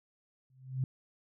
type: tone with exponential growth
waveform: sine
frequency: 130.6 Hz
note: C3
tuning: 3 cents flat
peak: -26 dBFS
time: 0.5-0.84 s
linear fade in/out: 2 ms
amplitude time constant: 73 ms
effects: none